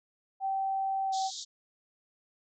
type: tone with pitch glide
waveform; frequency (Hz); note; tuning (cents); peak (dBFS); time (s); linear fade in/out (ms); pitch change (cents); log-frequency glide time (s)
sine; 775 to 767.9; G5 to G5; -20 to -36; -28; 0.4-1.31; 50; -16; 1.04-1.15
type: band-pass noise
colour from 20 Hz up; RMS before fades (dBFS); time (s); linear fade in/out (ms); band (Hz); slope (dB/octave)
pink; -41; 1.12-1.45; 20; 3400 to 7300; 96
effects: none